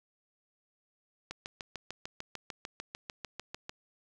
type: click train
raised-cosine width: 0.2 ms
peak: -22 dBFS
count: 17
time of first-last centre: 1.31-3.695 s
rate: 6.71 Hz
effects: none